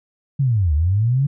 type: linear two-way sweep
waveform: sine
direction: down then up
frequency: 144.5 to 70.9 to 144.5 Hz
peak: -14 dBFS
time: 0.39-1.27 s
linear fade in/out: 10 ms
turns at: 0.74 s
effects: none